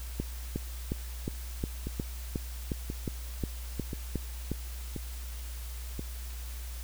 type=two click trains; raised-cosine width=3 ms; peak=-18 / -22 dBFS; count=13 / 5; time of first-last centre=0.2-4.517 / 1.87-5.994 s; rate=2.78 / 0.97 Hz; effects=added 60 Hz sine -37 dBFS peak until 6.83 s + white hiss -48 dBFS RMS until 6.83 s